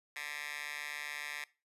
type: tone with high-pass filter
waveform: 10% pulse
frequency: 147.3 Hz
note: D3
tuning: 6 cents sharp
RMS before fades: -42 dBFS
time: 0.16-1.44 s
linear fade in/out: 2 ms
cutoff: 1800 Hz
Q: 2.9
effects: noise-tail reverb RT60 0.3 s tail -21 dB re dry + resampled to 32000 Hz

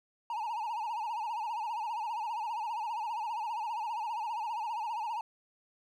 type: tone with vibrato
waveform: triangle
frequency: 894 Hz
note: A5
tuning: 27 cents sharp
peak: -31 dBFS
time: 0.3-5.21 s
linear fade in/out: 2 ms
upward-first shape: sine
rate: 15 Hz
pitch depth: 120 cents each way
effects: none

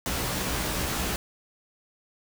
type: noise with comb filter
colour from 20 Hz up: pink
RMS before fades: -29 dBFS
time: 0.06-1.16 s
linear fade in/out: 0 ms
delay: 16 ms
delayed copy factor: +0.65
effects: none

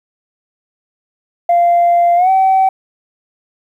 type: tone with pitch glide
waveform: sine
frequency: 693 to 764.5 Hz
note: F5 to G5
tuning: -14 to -44 cents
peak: -6 dBFS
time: 1.49-2.69 s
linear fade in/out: 5 ms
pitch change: +170 cents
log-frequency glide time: 2.16-2.3 s
effects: tanh soft clip ceiling -5 dBFS + 8-bit

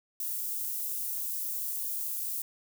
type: high-pass noise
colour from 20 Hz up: white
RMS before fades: -34 dBFS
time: 0.2-2.42 s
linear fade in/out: 2 ms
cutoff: 12000 Hz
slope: 12 dB/octave
effects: none

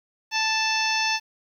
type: harmonic tone with a mistuned harmonic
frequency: 880 Hz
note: A5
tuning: in tune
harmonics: 1 / 2 / 3 / 4 / 5 / 6 / 7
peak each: -27 / -29 / -26 / -33 / -32 / -29 / -33 dBFS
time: 0.31-1.2 s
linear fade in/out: 50 ms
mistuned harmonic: 6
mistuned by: +19 cents
effects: 9-bit

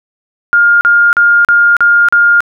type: tone bursts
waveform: sine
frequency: 1412 Hz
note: F6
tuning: 19 cents sharp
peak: -4 dBFS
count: 6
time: 0.53-2.405 s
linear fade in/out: 0 ms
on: 280 ms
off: 39 ms
effects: none

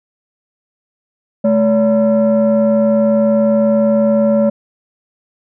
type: tone pair together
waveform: sine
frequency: 216.4 / 569 Hz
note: A3 / C#5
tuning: -29 / +45 cents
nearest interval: octave + perfect fourth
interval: 1674 cents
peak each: -10 dBFS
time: 1.44-4.5 s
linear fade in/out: 10 ms
effects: tanh soft clip ceiling -6 dBFS

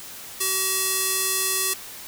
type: tone with band-pass filter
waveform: square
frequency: 380 Hz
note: F#4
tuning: 46 cents sharp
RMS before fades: -24 dBFS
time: 0.4-1.74 s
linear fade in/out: 10 ms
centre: 11000 Hz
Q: 0.9
effects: white hiss -39 dBFS RMS until 2.07 s

